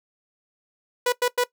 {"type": "tone bursts", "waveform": "sawtooth", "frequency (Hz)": 491.3, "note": "B4", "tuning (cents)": -9, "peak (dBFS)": -15, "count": 3, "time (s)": [1.06, 1.439], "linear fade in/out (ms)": 5, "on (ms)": 63, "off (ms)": 95, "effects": ["noise-tail reverb RT60 0.1 s tail -18 dB re dry"]}